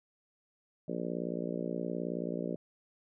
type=harmonic tone; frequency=58.9 Hz; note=A#1; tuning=19 cents sharp; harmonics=3 / 4 / 5 / 6 / 7 / 8 / 9 / 10; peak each=-39 / -40 / -41 / -42 / -42 / -43 / -44 / -44 dBFS; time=0.88-2.56 s; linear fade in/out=5 ms; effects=none